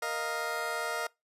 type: chord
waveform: 20% pulse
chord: Bb suspended fourth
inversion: none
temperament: just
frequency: 466.2 / 621.6 / 699.2 Hz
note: Bb4 / Eb5 / F5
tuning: 0 / -2 / +2 cents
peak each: -32 dBFS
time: 0.02-1.07 s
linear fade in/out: 5 ms
effects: noise-tail reverb RT60 0.2 s tail -23 dB re dry + resampled to 32000 Hz